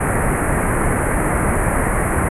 pink band-stop noise, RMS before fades -17 dBFS, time 0-2.29 s, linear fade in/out 10 ms, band 2100 to 9600 Hz, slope 48 dB/octave, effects resampled to 24000 Hz

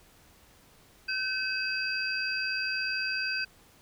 sine tone cluster, 1535 / 2569 / 4749 Hz, G6 / E7 / D8, -37 / -45 / +18 cents, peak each -32 / -33 / -34 dBFS, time 1.08-3.45 s, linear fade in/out 10 ms, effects pink hiss -59 dBFS RMS until 3.81 s

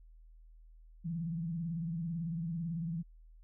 sine tone with vibrato, 166.5 Hz, E3, 18 cents sharp, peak -34 dBFS, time 1.04-3.03 s, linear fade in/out 20 ms, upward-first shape sine, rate 18 Hz, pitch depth 99 cents each way, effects added 40 Hz sine -54 dBFS peak until 3.43 s

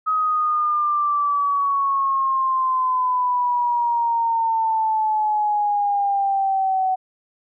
sine exponential sweep, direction down, 1269 to 749 Hz, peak -17 dBFS, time 0.06-6.96 s, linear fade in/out 20 ms, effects none

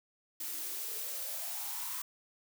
blue noise with high-pass filter sweep, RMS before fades -39 dBFS, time 0.4-2.02 s, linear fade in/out 5 ms, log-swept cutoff 270 to 1100 Hz, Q 7.3, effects none

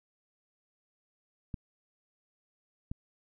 clicks, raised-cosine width 5 ms, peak -24 dBFS, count 2, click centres 1.542 / 2.915 s, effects none

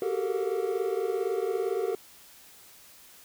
triangle tone cluster, 378.6 / 396.2 / 442.4 / 466.5 / 717 Hz, F#4 / G4 / A4 / A#4 / F5, +40 / +18 / +9 / +1 / +45 cents, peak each -30 / -30 / -30 / -32 / -38 dBFS, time 0.02-1.95 s, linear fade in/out 2 ms, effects white hiss -53 dBFS RMS until 3.24 s

